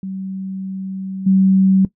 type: tone with level steps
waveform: sine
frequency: 191 Hz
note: G3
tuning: 45 cents flat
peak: -23 / -9 dBFS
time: 0.03-1.85 s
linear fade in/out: 2 ms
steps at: 1.26 s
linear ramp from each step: 10 ms
effects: noise-tail reverb RT60 0.1 s tail -17 dB re dry